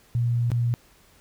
sine tone with dropouts, 119.1 Hz, A#2, 38 cents sharp, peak -20 dBFS, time 0.15-0.74 s, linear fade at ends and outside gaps 0 ms, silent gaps 0.503-0.517 s, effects pink hiss -57 dBFS RMS until 1.2 s

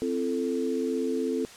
sine chord, A minor, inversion first, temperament equal with one note detuned, 261.6 / 337.7 / 440 Hz, C4 / E4 / A4, 0 / +42 / 0 cents, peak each -29 / -32 / -29 dBFS, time 0.02-1.45 s, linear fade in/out 0 ms, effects white hiss -47 dBFS RMS until 1.56 s + low-pass 8000 Hz 12 dB/octave

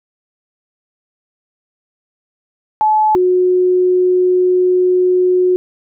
sine tone pair in turn, 860 / 364.5 Hz, A5 / F#4, -40 / -26 cents, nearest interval octave + minor third, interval 1486 cents, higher first, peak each -9 dBFS, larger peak neither, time 2.81-3.15 / 3.15-5.56 s, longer second, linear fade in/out 0 ms, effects none

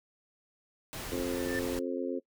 pink noise, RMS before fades -40 dBFS, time 0.93-1.79 s, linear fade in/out 0 ms
harmonic tone, 88.3 Hz, F2, 20 cents sharp, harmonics 3 / 4 / 5 / 6, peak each -35 / -36 / -37 / -38 dBFS, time 1.11-2.2 s, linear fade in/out 20 ms
triangle tone with exponential growth, 1776 Hz, A6, 16 cents sharp, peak -30 dBFS, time 1.24-1.59 s, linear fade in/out 1 ms, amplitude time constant 74 ms
effects noise-tail reverb RT60 0.1 s tail -21 dB re dry

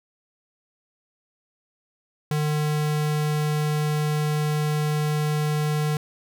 square tone, 150.9 Hz, D3, 47 cents sharp, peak -22 dBFS, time 2.31-5.97 s, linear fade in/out 2 ms, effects none

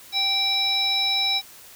harmonic tone with a mistuned harmonic, 781 Hz, G5, 7 cents flat, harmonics 1 / 3 / 5 / 7, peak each -31 / -29 / -21 / -28 dBFS, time 0.12-1.42 s, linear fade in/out 50 ms, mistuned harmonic 7, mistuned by -58 cents, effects white hiss -46 dBFS RMS until 1.75 s

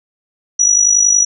sine tone with amplitude modulation, 5850 Hz, F#8, 21 cents flat, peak -5 dBFS, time 0.59-1.25 s, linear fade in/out 10 ms, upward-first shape sine, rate 50.7 Hz, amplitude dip 70%, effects none

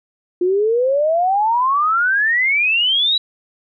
sine exponential sweep, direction up, 349.2 to 3951 Hz, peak -13 dBFS, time 0.41-3.18 s, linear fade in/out 5 ms, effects none

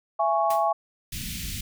sine chord, C# minor, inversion first, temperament equal with one note detuned, 668.5 / 830.6 / 1108.7 Hz, E5 / G#5 / C#6, +24 / 0 / 0 cents, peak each -24 / -24 / -26 dBFS, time 0.19-0.73 s, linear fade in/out 10 ms
white noise with exponential decay, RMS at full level -33 dBFS, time 0.5-0.7 s, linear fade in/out 5 ms, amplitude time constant 42 ms
pink band-stop noise, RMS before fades -33 dBFS, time 1.12-1.61 s, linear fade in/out 5 ms, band 220 to 2300 Hz, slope 24 dB/octave
effects none

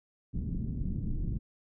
pink low-pass noise, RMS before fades -33 dBFS, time 0.33-1.39 s, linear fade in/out 20 ms, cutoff 240 Hz, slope 24 dB/octave, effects none

